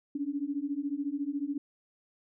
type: beating tone pair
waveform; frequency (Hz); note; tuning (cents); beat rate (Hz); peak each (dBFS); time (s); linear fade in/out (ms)
sine; 277.2 / 291.2; C#4 / D4; 0 / -15; 14; -34 / -33; 0.15-1.58; 5
effects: none